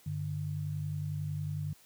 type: tone pair together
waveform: sine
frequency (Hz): 98 / 148.98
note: G2 / D3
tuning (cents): 0 / +25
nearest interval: perfect fifth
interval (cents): 725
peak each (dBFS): -37 / -34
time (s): 0.06-1.73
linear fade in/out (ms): 5
effects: white hiss -61 dBFS RMS until 1.85 s + high-pass 60 Hz 12 dB/octave